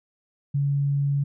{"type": "tone", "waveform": "sine", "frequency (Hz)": 141.2, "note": "C#3", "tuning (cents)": 32, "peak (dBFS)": -20, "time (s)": [0.54, 1.24], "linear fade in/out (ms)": 10, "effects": []}